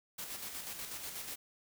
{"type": "noise with tremolo", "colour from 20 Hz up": "white", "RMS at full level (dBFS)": -42, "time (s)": [0.18, 1.36], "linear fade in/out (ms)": 10, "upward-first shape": "square", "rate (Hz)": 8.2, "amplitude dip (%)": 40, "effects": []}